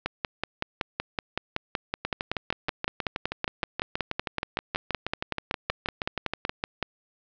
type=two click trains; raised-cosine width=0.3 ms; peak=-12 / -10 dBFS; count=29 / 37; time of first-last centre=2.05-6.494 / 0.06-6.827 s; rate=6.3 / 5.32 Hz; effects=low-pass 5000 Hz 12 dB/octave